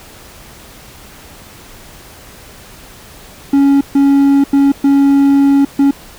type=tone bursts at uneven times; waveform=triangle; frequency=278.4 Hz; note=C#4; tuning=8 cents sharp; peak=-4 dBFS; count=5; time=3.53-3.81 / 3.95-4.44 / 4.53-4.72 / 4.84-5.65 / 5.79-5.91 s; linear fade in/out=5 ms; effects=pink hiss -37 dBFS RMS until 6.18 s